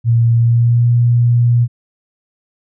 sine tone with pitch glide, 116.54 to 119.75 Hz, A#2 to A#2, 0 to +47 cents, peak -8 dBFS, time 0.04-1.68 s, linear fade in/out 50 ms, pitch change +47 cents, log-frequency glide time 0.36-0.87 s, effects none

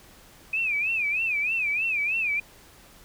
sine tone with vibrato, 2489 Hz, D#7, in tune, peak -23 dBFS, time 0.53-2.4 s, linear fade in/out 5 ms, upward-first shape sine, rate 3.2 Hz, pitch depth 150 cents each way, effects pink hiss -52 dBFS RMS until 3.04 s

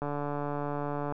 click train, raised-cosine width 1 ms, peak -20 dBFS, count 161, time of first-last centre 0.02-1.123 s, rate 145 Hz, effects none

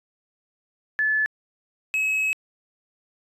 sine / triangle tone pair in turn, 1730 / 2567 Hz, A6 / E7, -30 / -47 cents, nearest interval perfect fifth, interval 683 cents, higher second, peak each -19 dBFS, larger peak neither, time 0.99-1.26 / 1.94-2.33 s, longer second, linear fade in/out 0 ms, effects resampled to 32000 Hz

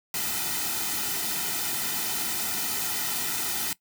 white noise with comb filter, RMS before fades -29 dBFS, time 0.14-3.73 s, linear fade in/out 2 ms, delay 1.8 ms, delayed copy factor -0.8, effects noise-tail reverb RT60 0.1 s tail -19 dB re dry

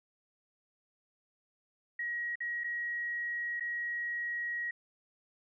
sine tone with dropouts, 1900 Hz, A#6, 33 cents sharp, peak -33 dBFS, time 1.99-4.71 s, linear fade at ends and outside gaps 5 ms, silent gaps 2.356-2.404 / 2.637-2.642 / 3.598-3.606 s, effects none

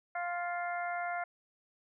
harmonic tone, 350 Hz, F4, 4 cents sharp, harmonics 2 / 3 / 4 / 5 / 6, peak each -35 / -46 / -40 / -46 / -43 dBFS, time 0.15-1.24 s, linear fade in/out 5 ms, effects none

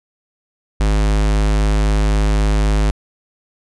square tone, 51.91 Hz, G#1, in tune, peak -13 dBFS, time 0.8-2.91 s, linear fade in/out 5 ms, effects resampled to 22050 Hz

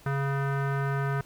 square tone with low-pass filter, 138.4 Hz, C#3, 2 cents flat, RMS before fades -28 dBFS, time 0.06-1.21 s, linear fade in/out 2 ms, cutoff 1500 Hz, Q 3.2, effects pink hiss -55 dBFS RMS until 1.25 s

